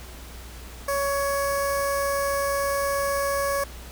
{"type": "tone with notch filter", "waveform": "15% pulse", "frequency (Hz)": 559, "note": "C#5", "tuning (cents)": 14, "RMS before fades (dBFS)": -25, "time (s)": [0.88, 3.64], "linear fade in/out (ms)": 5, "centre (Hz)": 3000, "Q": 0.51, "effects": ["added 60 Hz sine -40 dBFS peak until 3.91 s", "pink hiss -44 dBFS RMS until 3.91 s"]}